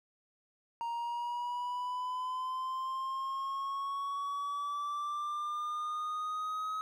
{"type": "linear sweep", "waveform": "triangle", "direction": "up", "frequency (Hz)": [931, 1274], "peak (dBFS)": -32, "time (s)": [0.81, 6.81], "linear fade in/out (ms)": 0, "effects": []}